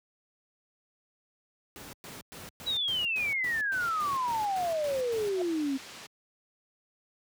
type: noise bursts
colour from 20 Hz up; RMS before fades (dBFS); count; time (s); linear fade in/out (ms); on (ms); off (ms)
pink; -44; 13; 1.76-5.29; 0; 170; 110
type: exponential sweep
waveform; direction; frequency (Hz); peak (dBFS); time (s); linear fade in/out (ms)
sine; down; 3948 to 261.6; -27; 2.66-5.78; 20
type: low-pass noise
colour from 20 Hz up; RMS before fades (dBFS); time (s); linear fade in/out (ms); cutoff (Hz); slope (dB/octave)
white; -47; 3.8-6.07; 10; 5000; 12
type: tone with exponential growth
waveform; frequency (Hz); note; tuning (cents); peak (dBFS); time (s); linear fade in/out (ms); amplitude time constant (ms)
sine; 670; E5; +28; -30; 5.32-5.42; 2; 21
effects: high-pass 80 Hz 12 dB/octave